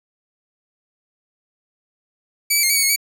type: tone with pitch steps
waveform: 10% pulse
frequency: 2291 / 2304 / 2130 / 2272 / 2233 / 2176 / 2273 Hz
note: D7 / D7 / C7 / C#7 / C#7 / C#7 / C#7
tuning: -44 / -34 / +30 / +42 / +12 / -33 / +43 cents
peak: -6 dBFS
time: 2.5-2.962 s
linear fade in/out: 10 ms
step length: 66 ms
effects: none